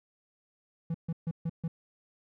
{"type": "tone bursts", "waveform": "triangle", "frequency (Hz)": 164.81, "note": "E3", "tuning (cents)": 0, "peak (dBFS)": -27, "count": 5, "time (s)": [0.9, 1.68], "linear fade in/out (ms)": 5, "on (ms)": 44, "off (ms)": 140, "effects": []}